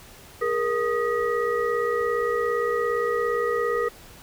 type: tone cluster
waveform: sine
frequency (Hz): 416 / 473.4 / 1244 / 1922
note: G#4 / A#4 / D#6 / B6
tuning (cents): +3 / +27 / -1 / -48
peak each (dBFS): -28 / -24 / -28 / -32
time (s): 0.41-3.89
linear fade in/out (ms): 10
effects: pink hiss -47 dBFS RMS until 4.22 s